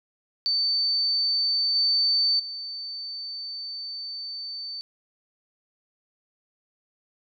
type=tone with level steps; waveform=sine; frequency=4550 Hz; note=C#8; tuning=44 cents sharp; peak=-21 / -19 / -32 dBFS; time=0.46-4.81 s; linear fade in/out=0 ms; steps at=1.75 / 2.39 s; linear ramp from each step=10 ms; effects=none